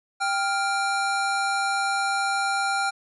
square tone pair together, 788.1 / 1396.9 Hz, G5 / F6, +9 / 0 cents, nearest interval minor seventh, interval 991 cents, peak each -26 dBFS, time 0.2-2.91 s, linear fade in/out 20 ms, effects resampled to 24000 Hz

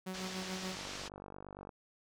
sawtooth tone with tremolo, 186.7 Hz, F#3, 16 cents sharp, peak -34 dBFS, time 0.06-0.76 s, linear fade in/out 10 ms, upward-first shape sine, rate 6.9 Hz, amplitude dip 60%
white low-pass noise, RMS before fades -45 dBFS, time 0.13-1.09 s, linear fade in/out 20 ms, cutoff 6100 Hz, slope 24 dB/octave
click train, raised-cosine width 1 ms, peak -33 dBFS, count 46, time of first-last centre 0.77-1.692 s, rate 48.8 Hz
effects none

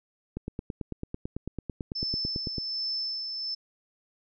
click train, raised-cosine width 3 ms, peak -20 dBFS, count 21, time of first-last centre 0.37-2.582 s, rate 9.04 Hz
sine tone with tremolo, 5274 Hz, E8, in tune, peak -28 dBFS, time 1.95-3.55 s, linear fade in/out 10 ms, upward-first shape sine, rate 1.3 Hz, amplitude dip 40%
effects none

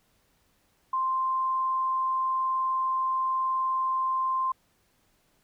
sine tone, 1046.5 Hz, C6, in tune, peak -24 dBFS, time 0.93-4.52 s, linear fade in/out 5 ms, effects pink hiss -68 dBFS RMS until 5.43 s

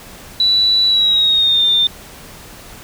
sine tone with pitch glide, 3951 to 3602 Hz, B7 to A7, 0 to +40 cents, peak -10 dBFS, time 0.4-1.87 s, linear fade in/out 2 ms, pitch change -160 cents, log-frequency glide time 0.86-1.66 s, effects pink hiss -37 dBFS RMS until 2.83 s

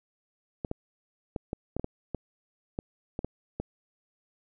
clicks, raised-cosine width 2 ms, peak -18 dBFS, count 12, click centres 0.648 / 0.714 / 1.362 / 1.531 / 1.766 / 1.796 / 1.844 / 2.147 / 2.789 / 3.191 / 3.246 / 3.6 s, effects none

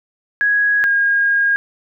sine tone pair in turn, 1661.2 / 1627 Hz, G#6 / G#6, 0 / -36 cents, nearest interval unison, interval 36 cents, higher first, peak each -12 dBFS, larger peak neither, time 0.41-0.84 / 0.84-1.56 s, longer second, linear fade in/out 0 ms, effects none

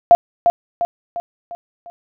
sine tone with echo, 692 Hz, F5, 16 cents flat, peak -3 dBFS, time 0.11-0.15 s, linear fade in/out 0 ms, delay 350 ms, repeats 5, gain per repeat -6 dB, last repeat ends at 1.9 s, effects none

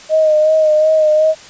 sine tone with vibrato, 621 Hz, D#5, 3 cents flat, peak -8 dBFS, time 0.09-1.35 s, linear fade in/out 50 ms, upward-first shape sine, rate 2.7 Hz, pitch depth 30 cents each way, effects white hiss -37 dBFS RMS until 1.49 s + resampled to 16000 Hz

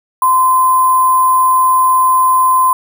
sine tone with sample-and-hold, 1032 Hz, C6, 24 cents flat, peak -7 dBFS, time 0.22-2.73 s, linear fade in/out 2 ms, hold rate 11025 Hz, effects none

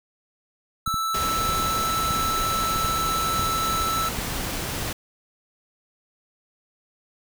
square tone, 1318.5 Hz, E6, in tune, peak -24 dBFS, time 0.86-4.09 s, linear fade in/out 5 ms
clicks, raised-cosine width 5 ms, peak -19 dBFS, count 8, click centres 0.877 / 0.942 / 1.493 / 2.109 / 2.76 / 2.847 / 3.394 / 4.188 s
pink noise, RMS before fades -29 dBFS, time 1.14-4.93 s, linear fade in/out 5 ms
effects none

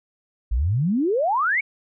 sine exponential sweep, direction up, 50.7 to 2312 Hz, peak -18 dBFS, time 0.51-1.61 s, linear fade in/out 10 ms, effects none

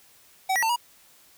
square tone with pitch steps, 760 / 1930 / 897 / 959 Hz, F#5 / B6 / A5 / A#5, +46 / -40 / +33 / +49 cents, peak -22 dBFS, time 0.49-0.762 s, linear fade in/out 10 ms, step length 68 ms, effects white hiss -56 dBFS RMS until 1.37 s

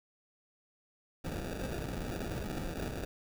pink noise with sample-and-hold, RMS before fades -38 dBFS, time 1.24-3.05 s, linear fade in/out 5 ms, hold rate 1050 Hz, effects none

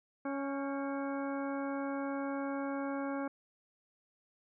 harmonic tone with a mistuned harmonic, 277.2 Hz, C#4, in tune, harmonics 1 / 2 / 3 / 4 / 5 / 6 / 8, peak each -36 / -40 / -44 / -46 / -47 / -50 / -54 dBFS, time 0.25-3.28 s, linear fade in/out 5 ms, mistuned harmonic 6, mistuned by -50 cents, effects none

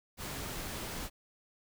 pink noise, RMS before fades -40 dBFS, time 0.17-1.1 s, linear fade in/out 50 ms, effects none

